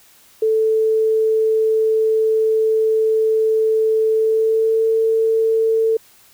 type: tone with pitch glide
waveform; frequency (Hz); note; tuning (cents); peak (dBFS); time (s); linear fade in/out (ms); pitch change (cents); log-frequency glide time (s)
sine; 440 to 446.9; A4 to A4; 0 to +27; -13; 0.42-5.97; 5; +27; 4.13-4.85
effects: white hiss -50 dBFS RMS until 6.33 s